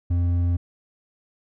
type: tone with hard clipping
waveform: sine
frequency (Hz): 87.31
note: F2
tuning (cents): 0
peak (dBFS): -20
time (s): 0.1-0.57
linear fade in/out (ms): 10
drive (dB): 5
effects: none